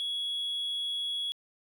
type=tone; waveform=triangle; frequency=3351 Hz; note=G#7; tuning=15 cents sharp; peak=-28 dBFS; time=0-1.32 s; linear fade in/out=0 ms; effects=tanh soft clip ceiling -25 dBFS + 11-bit